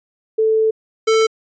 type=tone pair in turn; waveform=sine / square; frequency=440 / 443.1 Hz; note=A4 / A4; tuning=0 / +12 cents; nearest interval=unison; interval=12 cents; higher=second; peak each=-12 dBFS; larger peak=neither; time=0.38-0.71 / 1.07-1.27 s; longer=first; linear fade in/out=10 ms; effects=resampled to 16000 Hz